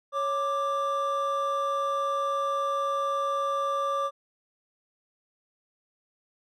triangle tone pair together, 554.4 / 1178.1 Hz, C#5 / D6, 0 / +5 cents, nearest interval octave + minor second, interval 1305 cents, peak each -28 / -25 dBFS, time 0.12-4.11 s, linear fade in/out 50 ms, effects none

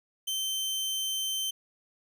sawtooth tone, 3100 Hz, G7, 20 cents flat, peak -26 dBFS, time 0.27-1.51 s, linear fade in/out 10 ms, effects none

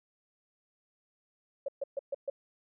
sine tone bursts, 554.4 Hz, C#5, in tune, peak -30 dBFS, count 5, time 1.66-2.3 s, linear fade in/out 5 ms, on 24 ms, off 130 ms, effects none

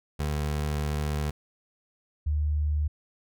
25% pulse / sine tone pair in turn, 74.4 / 75.05 Hz, D2 / D2, +23 / +38 cents, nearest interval unison, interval 15 cents, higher second, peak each -23 dBFS, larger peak neither, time 0.19-1.31 / 2.26-2.88 s, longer first, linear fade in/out 10 ms, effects none

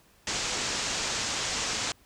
white low-pass noise, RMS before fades -31 dBFS, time 0.27-1.92 s, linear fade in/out 2 ms, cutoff 7500 Hz, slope 48 dB/octave, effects pink hiss -61 dBFS RMS until 2.05 s

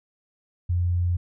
sine tone, 88 Hz, F2, 14 cents sharp, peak -20 dBFS, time 0.69-1.17 s, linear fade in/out 10 ms, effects none

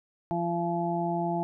harmonic tone, 171.2 Hz, F3, 34 cents flat, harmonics 1 / 2 / 4 / 5, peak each -31 / -32 / -31 / -33 dBFS, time 0.31-1.43 s, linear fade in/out 0 ms, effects none

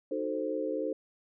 sine chord, D# diminished seventh, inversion none, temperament equal with one note detuned, 308.1 / 370 / 440 / 523.3 Hz, D#4 / F#4 / A4 / C5, -17 / 0 / 0 / 0 cents, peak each -35 / -40 / -35 / -34 dBFS, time 0.11-0.93 s, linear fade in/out 5 ms, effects none

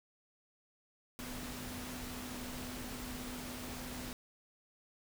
sine tone in noise, 249.1 Hz, B3, 15 cents sharp, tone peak -46 dBFS, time 1.19-4.13 s, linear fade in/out 0 ms, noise pink, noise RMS -45 dBFS, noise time 1.19-4.13 s, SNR -4 dB, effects none

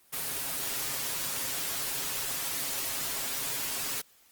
white noise with comb filter, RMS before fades -33 dBFS, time 0.12-4.02 s, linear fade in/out 20 ms, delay 7.3 ms, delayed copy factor +0.7, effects white hiss -62 dBFS RMS until 4.31 s + Opus 24 kbps

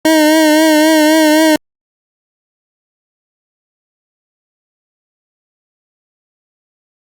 25% pulse tone with vibrato, 311.1 Hz, D#4, in tune, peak -3 dBFS, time 0.05-1.56 s, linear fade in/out 2 ms, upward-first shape triangle, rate 3.8 Hz, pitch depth 57 cents each way, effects Opus 48 kbps

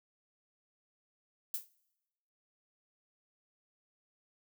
violet noise with exponential decay, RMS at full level -32 dBFS, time 1.54-1.69 s, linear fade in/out 1 ms, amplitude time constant 31 ms, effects noise-tail reverb RT60 1.0 s tail -24 dB re dry

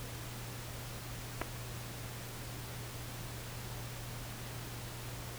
clicks, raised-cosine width 0.5 ms, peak -20 dBFS, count 2, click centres 1.415 / 1.418 s, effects added 119 Hz sine -45 dBFS peak until 5.38 s + pink hiss -46 dBFS RMS until 5.38 s

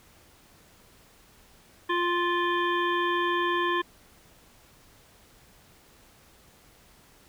harmonic tone, 349.2 Hz, F4, in tune, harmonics 1 / 3 / 5 / 7 / 9 / 10, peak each -28 / -27 / -30 / -41 / -37 / -42 dBFS, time 1.89-3.82 s, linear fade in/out 10 ms, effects pink hiss -57 dBFS RMS until 7.28 s

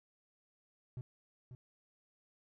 triangle tone with echo, 125.3 Hz, B2, 25 cents sharp, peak -38 dBFS, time 0.97-1.01 s, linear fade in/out 0 ms, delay 540 ms, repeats 1, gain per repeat -8 dB, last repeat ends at 1.55 s, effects none

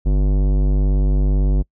sine tone with tanh clipping, 49 Hz, G1, in tune, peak -15 dBFS, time 0.05-1.63 s, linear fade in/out 20 ms, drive 17 dB, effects noise-tail reverb RT60 0.1 s tail -26 dB re dry

